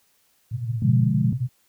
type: band-pass noise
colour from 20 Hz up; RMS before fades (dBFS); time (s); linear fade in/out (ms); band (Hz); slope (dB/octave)
pink; -27; 0.51-1.49; 10; 110 to 130; 96
type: chord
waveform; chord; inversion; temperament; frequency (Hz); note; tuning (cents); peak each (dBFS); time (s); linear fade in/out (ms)
sine; B diminished seventh; none; equal; 123.47 / 146.83 / 174.61 / 207.7; B2 / D3 / F3 / Ab3; 0 / 0 / 0 / 0; -19 / -23 / -25 / -24; 0.82-1.33; 5
effects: white hiss -64 dBFS RMS until 1.68 s